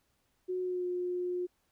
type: tone with pitch glide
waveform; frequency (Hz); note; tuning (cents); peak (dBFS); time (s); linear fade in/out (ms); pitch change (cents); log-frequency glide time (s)
sine; 366.6 to 358.2; F#4 to F4; -16 to +44; -31; 0.48-1.47; 20; -40; 0.61-0.86
effects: pink hiss -75 dBFS RMS until 1.71 s